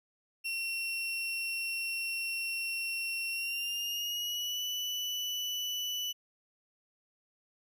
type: tone with pitch glide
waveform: 35% pulse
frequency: 2725 to 2972 Hz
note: F7 to F#7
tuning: -43 to +7 cents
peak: -31 dBFS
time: 0.44-6.13 s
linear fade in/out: 20 ms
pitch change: +150 cents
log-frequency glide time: 3.3-4.62 s
effects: none